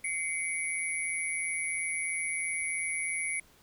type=tone cluster; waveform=sine; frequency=2083 / 2246 / 10220 Hz; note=C7 / C#7 / D#9; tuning=-8 / +22 / +45 cents; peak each=-36 / -33 / -34 dBFS; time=0.04-3.4 s; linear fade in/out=5 ms; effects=tanh soft clip ceiling -22 dBFS + pink hiss -61 dBFS RMS until 3.62 s